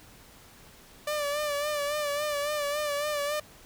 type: tone with vibrato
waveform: sawtooth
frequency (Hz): 587.3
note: D5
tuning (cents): 0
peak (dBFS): -24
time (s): 1.07-3.4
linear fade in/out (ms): 5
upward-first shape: sine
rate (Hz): 3.6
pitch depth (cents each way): 49
effects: pink hiss -53 dBFS RMS until 3.65 s